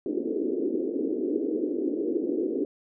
pink band-pass noise, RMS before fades -28 dBFS, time 0.06-2.65 s, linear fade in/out 2 ms, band 270 to 440 Hz, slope 48 dB/octave, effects none

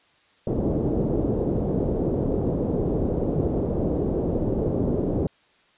white low-pass noise, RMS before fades -24 dBFS, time 0.47-5.27 s, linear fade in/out 2 ms, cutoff 470 Hz, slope 24 dB/octave, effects white hiss -60 dBFS RMS until 5.77 s + resampled to 8000 Hz

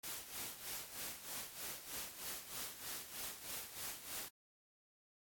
white noise with tremolo, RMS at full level -44 dBFS, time 0.03-4.29 s, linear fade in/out 10 ms, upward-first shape sine, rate 3.2 Hz, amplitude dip 70%, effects AAC 64 kbps

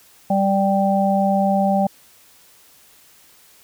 harmonic tone, 196 Hz, G3, in tune, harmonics 1 / 3 / 4, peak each -18 / -21 / -19 dBFS, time 0.3-1.87 s, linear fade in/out 5 ms, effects white hiss -51 dBFS RMS until 3.63 s

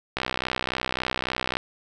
click train, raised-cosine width 0.3 ms, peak -9 dBFS, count 90, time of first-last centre 0.17-1.569 s, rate 63.6 Hz, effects none

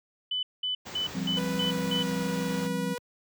sine tone bursts, 3000 Hz, F#7, 23 cents sharp, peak -27 dBFS, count 6, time 0.31-2.03 s, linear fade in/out 5 ms, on 120 ms, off 200 ms
pink band-stop noise, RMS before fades -40 dBFS, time 0.85-2.68 s, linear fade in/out 20 ms, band 7900 to 15000 Hz, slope 96 dB/octave
sine chord, F suspended second, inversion none, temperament equal with one note detuned, 171.81 / 196 / 261.6 Hz, F3 / G3 / C4, -28 / 0 / 0 cents, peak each -32 / -32 / -34 dBFS, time 1.14-2.95 s, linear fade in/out 20 ms
sawtooth tone with pitch glide, 493.9 to 487.1 Hz, B4 to B4, 0 to -24 cents, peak -29 dBFS, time 1.37-2.98 s, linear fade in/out 0 ms, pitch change -24 cents, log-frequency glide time 1.56-2.12 s
effects high-pass 100 Hz 12 dB/octave

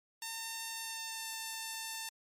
5% pulse tone with pitch glide, 906 to 895.1 Hz, A#5 to A5, -50 to +29 cents, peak -27 dBFS, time 0.22-2.09 s, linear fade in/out 2 ms, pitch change -21 cents, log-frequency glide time 0.71-1.29 s, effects MP3 64 kbps

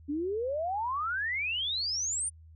sine exponential sweep, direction up, 277.2 to 9397 Hz, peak -29 dBFS, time 0.08-2.3 s, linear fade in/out 20 ms, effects added 80 Hz sine -50 dBFS peak until 2.55 s

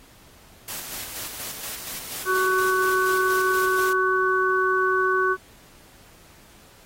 white noise with tremolo, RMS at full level -33 dBFS, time 0.68-3.93 s, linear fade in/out 2 ms, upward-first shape square, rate 4.2 Hz, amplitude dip 35%
harmonic tone, 374.6 Hz, F#4, 21 cents sharp, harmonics 1 / 3 / 4, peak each -23 / -23 / -23 dBFS, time 2.25-5.37 s, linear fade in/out 50 ms
effects pink hiss -52 dBFS RMS until 6.85 s + AAC 48 kbps

